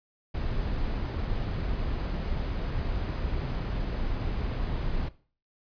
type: noise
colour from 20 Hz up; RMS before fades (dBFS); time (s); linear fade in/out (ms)
brown; -30; 0.34-5.09; 10
effects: noise-tail reverb RT60 0.4 s tail -17 dB re dry + resampled to 11025 Hz